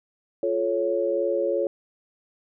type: chord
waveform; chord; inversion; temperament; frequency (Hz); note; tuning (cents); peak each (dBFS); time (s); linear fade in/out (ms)
sine; F augmented; none; equal with one note detuned; 349.2 / 431.7 / 554.4; F4 / A4 / C#5; 0 / -33 / 0; -27 / -27 / -24; 0.43-1.67; 2
effects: none